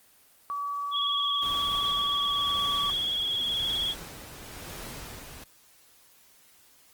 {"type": "tone", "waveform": "sine", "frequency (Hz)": 1143, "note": "D6", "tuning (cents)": -47, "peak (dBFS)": -29, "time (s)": [0.5, 2.9], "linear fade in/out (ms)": 0}
{"type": "tone with vibrato", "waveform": "sine", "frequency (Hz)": 3322, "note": "G#7", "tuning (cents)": 0, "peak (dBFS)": -26, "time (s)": [0.91, 3.95], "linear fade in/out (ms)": 50, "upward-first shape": "square", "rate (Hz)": 19, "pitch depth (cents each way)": 30}
{"type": "noise with tremolo", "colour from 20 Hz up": "pink", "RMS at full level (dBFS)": -40, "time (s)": [1.42, 5.44], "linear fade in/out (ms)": 5, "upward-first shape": "sine", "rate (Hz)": 0.95, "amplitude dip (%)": 45}
{"effects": ["white hiss -59 dBFS RMS until 6.93 s", "Opus 24 kbps"]}